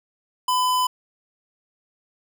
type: tone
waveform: square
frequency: 1006 Hz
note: B5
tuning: 32 cents sharp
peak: -19 dBFS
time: 0.48-0.87 s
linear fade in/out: 5 ms
effects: none